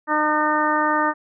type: harmonic tone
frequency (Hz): 303.8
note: D#4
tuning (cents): -41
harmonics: 1 / 2 / 3 / 4 / 5 / 6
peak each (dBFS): -25 / -26 / -22 / -22 / -27 / -26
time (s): 0.07-1.14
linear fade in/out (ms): 50
effects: none